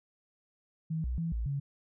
sine tone with pitch steps, 160.2 / 61.7 / 165.8 / 56.8 / 140.1 Hz, E3 / B1 / E3 / A#1 / C#3, -49 / -1 / +10 / -44 / +19 cents, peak -30 dBFS, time 0.9-1.6 s, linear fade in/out 10 ms, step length 140 ms, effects none

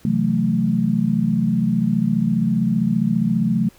sine chord, F# half-diminished seventh, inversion second, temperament equal, 130.81 / 164.81 / 185 / 220 Hz, C3 / E3 / F#3 / A3, 0 / 0 / 0 / 0 cents, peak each -25 / -23 / -21 / -19 dBFS, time 0.05-3.69 s, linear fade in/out 2 ms, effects pink hiss -52 dBFS RMS until 3.78 s

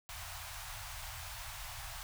pink band-stop noise, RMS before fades -45 dBFS, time 0.09-2.03 s, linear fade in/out 0 ms, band 120 to 680 Hz, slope 48 dB/octave, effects none

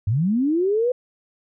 sine linear sweep, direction up, 92.1 to 509 Hz, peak -17 dBFS, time 0.07-0.92 s, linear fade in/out 5 ms, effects none

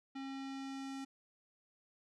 square tone with low-pass filter sweep, 270 Hz, C#4, 45 cents flat, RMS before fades -44 dBFS, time 0.15-1.05 s, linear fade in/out 10 ms, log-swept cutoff 3700 to 7800 Hz, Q 1.1, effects none

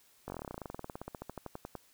slowing click train, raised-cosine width 1 ms, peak -26 dBFS, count 30, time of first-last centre 0.28-1.753 s, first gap 20 ms, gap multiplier 1.06, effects white hiss -65 dBFS RMS until 1.93 s

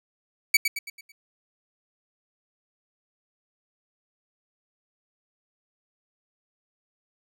sawtooth tone with echo, 2280 Hz, C#7, 48 cents sharp, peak -11 dBFS, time 0.54-0.57 s, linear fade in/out 5 ms, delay 110 ms, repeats 5, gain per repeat -7 dB, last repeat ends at 1.12 s, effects none

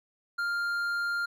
triangle tone with hard clipping, 1400 Hz, F6, 4 cents sharp, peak -29 dBFS, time 0.38-1.26 s, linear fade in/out 10 ms, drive 9 dB, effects none

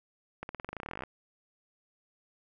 accelerating click train, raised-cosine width 0.5 ms, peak -23 dBFS, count 20, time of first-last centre 0.43-1.036 s, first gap 61 ms, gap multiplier 0.92, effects none

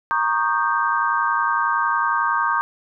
sine chord, Eb dominant seventh, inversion second, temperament equal with one note detuned, 932.3 / 1108.7 / 1219.6 / 1568 Hz, Bb5 / Db6 / Eb6 / G6, 0 / 0 / -35 / 0 cents, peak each -23 dBFS, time 0.11-2.61 s, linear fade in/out 0 ms, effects none

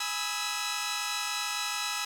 10% pulse chord, E major seventh, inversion first, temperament equal with one note detuned, 830.6 / 987.8 / 1271.4 / 1318.5 Hz, G#5 / B5 / D#6 / E6, 0 / 0 / +37 / 0 cents, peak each -28 / -28 / -28 / -27 dBFS, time 0-2.05 s, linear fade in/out 5 ms, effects low-pass 12000 Hz 12 dB/octave + 8-bit

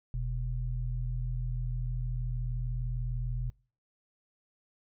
sine tone pair together, 43.21 / 123.47 Hz, F1 / B2, -18 / 0 cents, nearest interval octave + tritone, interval 1818 cents, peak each -32 / -34 dBFS, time 0.14-3.5 s, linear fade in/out 0 ms, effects noise-tail reverb RT60 0.4 s tail -24 dB re dry

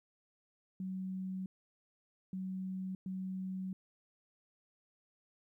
sine tone bursts at uneven times, 187.9 Hz, F#3, 27 cents sharp, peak -37 dBFS, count 3, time 0.8-1.46 / 2.33-2.95 / 3.06-3.73 s, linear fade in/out 2 ms, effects 13-bit

